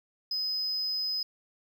sine tone, 5040 Hz, D#8, 21 cents sharp, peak -26 dBFS, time 0.31-1.23 s, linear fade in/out 5 ms, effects tanh soft clip ceiling -27 dBFS + 10-bit

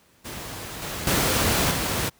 pink noise with level steps, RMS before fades -35 / -31 / -21 / -25 dBFS, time 0.24-2.1 s, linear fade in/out 20 ms, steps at 0.82 / 1.07 / 1.71 s, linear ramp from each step 2 ms, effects pink hiss -59 dBFS RMS until 2.19 s + high-pass 60 Hz 12 dB/octave

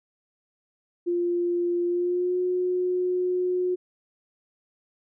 sine tone with pitch glide, 348.9 to 362.7 Hz, F4 to F#4, -2 to -34 cents, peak -22 dBFS, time 1.06-3.76 s, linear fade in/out 20 ms, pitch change +68 cents, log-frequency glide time 1.86-2.38 s, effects none

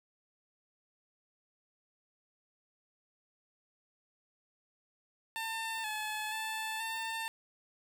15% pulse tone with pitch steps, 898 / 858 / 878 / 899 Hz, A5 / A5 / A5 / A5, +35 / -44 / -4 / +37 cents, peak -29 dBFS, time 5.36-7.28 s, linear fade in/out 0 ms, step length 480 ms, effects none

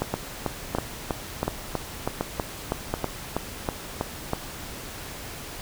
two click trains, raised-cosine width 1 ms, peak -10 / -10 dBFS, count 14 / 5, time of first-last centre 0.14-4.334 / 0.02-2.94 s, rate 3.1 / 1.37 Hz, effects pink hiss -38 dBFS RMS until 5.61 s

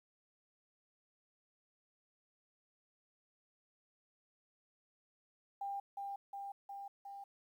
sine tone with echo, 797 Hz, G5, 28 cents sharp, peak -38 dBFS, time 5.61-5.8 s, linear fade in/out 5 ms, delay 360 ms, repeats 4, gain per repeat -2 dB, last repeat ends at 7.24 s, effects 12-bit

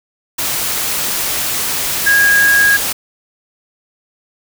sine tone in noise, 1640 Hz, G#6, 22 cents flat, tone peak -8 dBFS, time 2.06-2.77 s, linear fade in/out 10 ms, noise white, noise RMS -18 dBFS, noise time 0.38-2.93 s, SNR +7 dB, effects none

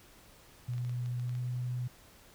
sine tone with pitch glide, 122.6 to 124.1 Hz, B2 to B2, -12 to +9 cents, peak -32 dBFS, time 0.68-1.88 s, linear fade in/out 10 ms, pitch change +21 cents, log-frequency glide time 1.23-1.39 s
clicks, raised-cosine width 0.2 ms, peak -36 dBFS, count 8, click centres 0.736 / 0.781 / 0.849 / 0.895 / 1.06 / 1.197 / 1.294 / 1.352 s
effects pink hiss -58 dBFS RMS until 2.34 s

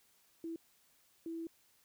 sine tone bursts at uneven times, 329.9 Hz, E4, 1 cent sharp, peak -39 dBFS, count 2, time 0.44-0.56 / 1.26-1.47 s, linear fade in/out 2 ms, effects white hiss -70 dBFS RMS until 1.84 s

